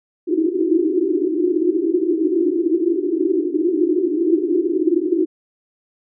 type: band-pass noise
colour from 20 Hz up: white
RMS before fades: -18 dBFS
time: 0.27-5.26 s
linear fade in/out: 20 ms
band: 310 to 370 Hz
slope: 96 dB/octave
effects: none